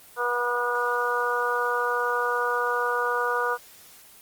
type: harmonic tone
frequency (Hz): 242.6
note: B3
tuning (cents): -31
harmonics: 2 / 3 / 4 / 5 / 6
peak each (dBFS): -28 / -35 / -29 / -28 / -28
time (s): 0.16-3.58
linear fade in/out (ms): 50
effects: white hiss -50 dBFS RMS until 4.21 s + Opus 24 kbps